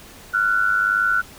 sine tone pair together, 1378.3 / 1480 Hz, F6 / F#6, -23 / 0 cents, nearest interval minor second, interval 123 cents, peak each -20 / -18 dBFS, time 0.33-1.22 s, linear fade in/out 20 ms, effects pink hiss -43 dBFS RMS until 1.38 s

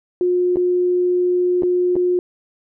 sine tone with dropouts, 358.6 Hz, F4, 46 cents sharp, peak -14 dBFS, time 0.21-2.19 s, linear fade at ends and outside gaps 1 ms, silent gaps 0.559-0.569 / 1.623-1.633 / 1.956-1.964 s, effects none

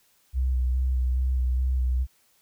sine tone with vibrato, 63.6 Hz, C2, 48 cents flat, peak -21 dBFS, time 0.33-2.07 s, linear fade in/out 50 ms, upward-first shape square, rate 2.4 Hz, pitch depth 22 cents each way, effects white hiss -64 dBFS RMS until 2.41 s

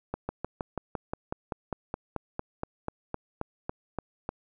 slowing click train, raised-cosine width 1 ms, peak -17 dBFS, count 20, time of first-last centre 0.14-4.291 s, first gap 150 ms, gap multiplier 1.04, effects none

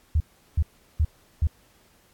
sine tone bursts, 77.4 Hz, D#2, 9 cents flat, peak -17 dBFS, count 4, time 0.15-1.472 s, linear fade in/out 5 ms, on 53 ms, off 370 ms, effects pink hiss -60 dBFS RMS until 2.13 s + AAC 64 kbps

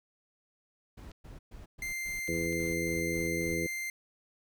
brown noise bursts, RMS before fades -47 dBFS, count 10, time 0.97-3.55 s, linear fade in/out 10 ms, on 150 ms, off 120 ms
clicks, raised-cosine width 0.2 ms, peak -36 dBFS, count 3, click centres 1.115 / 2.277 / 2.527 s
45% pulse tone, 2093 Hz, C7, in tune, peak -34 dBFS, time 1.82-3.9 s, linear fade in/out 2 ms
harmonic tone, 83.4 Hz, E2, 21 cents sharp, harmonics 1 / 2 / 3 / 4 / 5 / 6, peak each -42 / -37 / -43 / -35 / -39 / -38 dBFS, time 2.28-3.67 s, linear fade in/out 5 ms
effects none

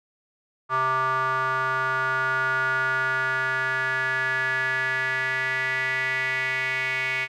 square tone with band-pass filter sweep, 130.81 Hz, C3, in tune, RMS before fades -25 dBFS, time 0.69-7.28 s, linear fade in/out 50 ms, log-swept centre 1200 to 2200 Hz, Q 6.4, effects none

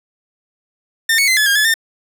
sawtooth tone with pitch steps, 1808 / 2217 / 2060 / 1714 / 1618 / 1716 / 1807 Hz, A6 / C#7 / C7 / A6 / G#6 / A6 / A6, +47 / 0 / -28 / -46 / -46 / -44 / +46 cents, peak -8 dBFS, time 1.09-1.741 s, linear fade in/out 5 ms, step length 93 ms, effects none

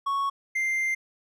triangle tone pair in turn, 1108.7 / 2093 Hz, C#6 / C7, 0 / 0 cents, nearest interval major seventh, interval 1100 cents, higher second, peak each -22 dBFS, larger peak neither, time 0.06-0.3 / 0.55-0.95 s, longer second, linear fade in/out 10 ms, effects none

